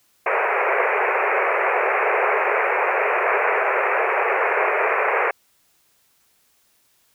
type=band-pass noise; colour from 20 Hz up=pink; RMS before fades=-20 dBFS; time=0.26-5.31 s; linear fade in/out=5 ms; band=390 to 2500 Hz; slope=96 dB/octave; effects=white hiss -62 dBFS RMS until 7.14 s